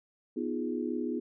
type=chord; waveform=sine; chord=F half-diminished seventh; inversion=second; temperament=equal; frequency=246.9 / 311.1 / 349.2 / 415.3 Hz; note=Cb4 / Eb4 / F4 / Ab4; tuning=0 / 0 / 0 / 0 cents; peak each=-34 / -36 / -36 / -38 dBFS; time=0.36-1.2 s; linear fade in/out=10 ms; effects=none